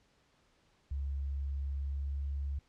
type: tone with pitch glide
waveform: sine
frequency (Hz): 69.3 to 69.98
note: C#2 to C#2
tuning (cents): 0 to +17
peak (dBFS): -33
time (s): 0.91-2.59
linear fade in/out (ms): 5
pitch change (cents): +17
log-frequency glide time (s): 1.7-2.24
effects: pink hiss -70 dBFS RMS until 2.68 s + low-pass 6000 Hz 12 dB/octave